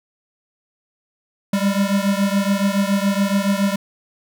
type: beating tone pair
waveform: square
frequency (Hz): 196 / 203.1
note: G3 / G#3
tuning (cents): 0 / -38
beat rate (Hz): 7.1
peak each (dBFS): -19 / -21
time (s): 1.53-3.76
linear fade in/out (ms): 5
effects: none